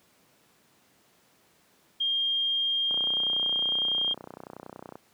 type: tone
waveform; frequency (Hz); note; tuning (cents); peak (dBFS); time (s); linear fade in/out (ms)
sine; 3213; G7; +42; -24; 2-4.14; 10
type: click train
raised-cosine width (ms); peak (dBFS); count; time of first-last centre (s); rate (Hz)
1; -26; 64; 2.91-4.955; 30.8
effects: pink hiss -63 dBFS RMS until 5.13 s + high-pass 150 Hz 12 dB/octave